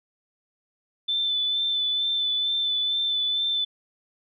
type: tone with vibrato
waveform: sine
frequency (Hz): 3520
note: A7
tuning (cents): 0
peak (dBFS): -22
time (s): 1.08-3.65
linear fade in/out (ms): 10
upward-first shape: sine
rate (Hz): 2.2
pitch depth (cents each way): 21
effects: none